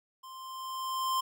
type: tone with level ramp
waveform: square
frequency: 1046.5 Hz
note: C6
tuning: in tune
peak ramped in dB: -46 to -27 dBFS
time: 0.23-1.21 s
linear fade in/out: 10 ms
effects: none